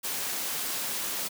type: noise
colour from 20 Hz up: white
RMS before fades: -32 dBFS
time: 0.03-1.29 s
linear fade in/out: 20 ms
effects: high-pass 150 Hz 12 dB/octave